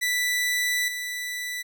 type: tone with level steps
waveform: sawtooth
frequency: 1976 Hz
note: B6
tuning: in tune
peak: -19 / -26 dBFS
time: 0.01-1.63 s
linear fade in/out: 20 ms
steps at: 0.88 s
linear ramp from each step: 2 ms
effects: none